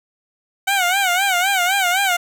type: tone with vibrato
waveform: 15% pulse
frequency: 750 Hz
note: F#5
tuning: 23 cents sharp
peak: -9 dBFS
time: 0.67-2.17 s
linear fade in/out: 10 ms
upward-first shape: sine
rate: 3.9 Hz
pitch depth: 120 cents each way
effects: none